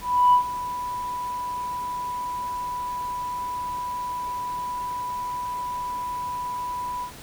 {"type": "tone with ADSR envelope", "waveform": "sine", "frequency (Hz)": 987.8, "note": "B5", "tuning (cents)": 0, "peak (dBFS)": -11, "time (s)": [0.01, 7.12], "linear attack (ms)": 320, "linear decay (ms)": 100, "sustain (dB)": -16, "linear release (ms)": 96, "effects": ["tanh soft clip ceiling -9 dBFS", "pink hiss -43 dBFS RMS until 7.22 s"]}